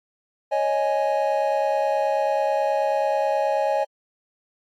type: chord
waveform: triangle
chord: C# suspended second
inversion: none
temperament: just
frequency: 554.4 / 623.7 / 831.5 Hz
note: C#5 / D#5 / G#5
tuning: 0 / +4 / +2 cents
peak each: -22 dBFS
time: 0.51-3.85 s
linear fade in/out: 20 ms
effects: AAC 64 kbps